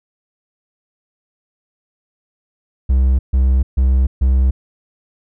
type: tone bursts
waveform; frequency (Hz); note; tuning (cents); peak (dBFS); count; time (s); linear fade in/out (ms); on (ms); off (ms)
triangle; 65; C2; -11; -8; 4; 2.89-4.51; 10; 300; 140
effects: none